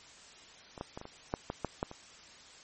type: clicks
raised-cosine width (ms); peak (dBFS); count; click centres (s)
1; -30 / -22 / -26 / -30 / -30 / -16 / -20 / -18 / -17 / -30; 10; 0.778 / 0.811 / 0.975 / 1.014 / 1.054 / 1.339 / 1.501 / 1.647 / 1.829 / 1.914
effects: white hiss -54 dBFS RMS until 2.63 s + MP3 32 kbps